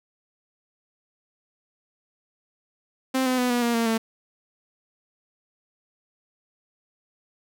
sawtooth tone with pitch steps, 261.6 / 255 / 248.6 / 242.4 / 236.3 / 230.4 / 224.6 Hz, C4 / C4 / B3 / B3 / A#3 / A#3 / A3, 0 / -44 / +12 / -32 / +24 / -20 / +36 cents, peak -17 dBFS, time 3.14-3.98 s, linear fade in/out 10 ms, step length 120 ms, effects none

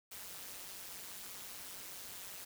white noise with amplitude modulation, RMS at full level -45 dBFS, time 0.11-2.45 s, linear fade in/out 10 ms, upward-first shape sine, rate 190 Hz, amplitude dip 75%, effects none

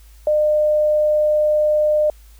sine tone, 605 Hz, D#5, 49 cents flat, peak -13 dBFS, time 0.27-2.1 s, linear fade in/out 2 ms, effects added 53 Hz sine -42 dBFS peak until 2.39 s + white hiss -54 dBFS RMS until 2.39 s

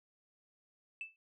sine tone with exponential decay, 2637 Hz, E7, in tune, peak -35 dBFS, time 1.01-1.16 s, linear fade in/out 1 ms, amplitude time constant 31 ms, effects noise-tail reverb RT60 0.1 s tail -23 dB re dry + tanh soft clip ceiling -34 dBFS

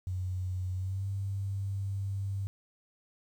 sine tone with pitch glide, 92.2 to 98.25 Hz, F#2 to G2, -6 to +4 cents, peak -31 dBFS, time 0.07-2.47 s, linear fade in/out 0 ms, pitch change +110 cents, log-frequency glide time 0.74-1.07 s, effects 10-bit

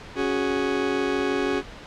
40% pulse chord, C# suspended fourth, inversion none, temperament just, 277.2 / 369.6 / 415.8 Hz, C#4 / F#4 / G#4, 0 / -2 / +2 cents, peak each -26 dBFS, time 0.15-1.63 s, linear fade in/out 50 ms, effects pink hiss -41 dBFS RMS until 1.86 s + low-pass 4000 Hz 12 dB/octave

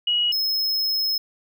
sine / square tone pair in turn, 2907 / 5170 Hz, F#7 / E8, -31 / -34 cents, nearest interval minor seventh, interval 997 cents, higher second, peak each -18 / -21 dBFS, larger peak first, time 0.07-0.32 / 0.32-1.18 s, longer second, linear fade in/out 5 ms, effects none

